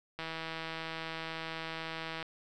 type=click train; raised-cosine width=0.3 ms; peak=-23 dBFS; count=331; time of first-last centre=0.19-2.227 s; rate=162 Hz; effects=none